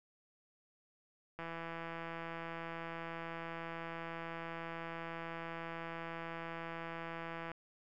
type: click train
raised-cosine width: 0.5 ms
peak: -29 dBFS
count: 1018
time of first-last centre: 1.39-7.517 s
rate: 166 Hz
effects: none